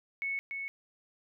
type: tone with echo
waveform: sine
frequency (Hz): 2207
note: C#7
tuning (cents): -8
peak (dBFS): -31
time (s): 0.22-0.39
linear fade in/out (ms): 0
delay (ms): 290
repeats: 1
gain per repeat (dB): -4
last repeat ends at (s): 0.68
effects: none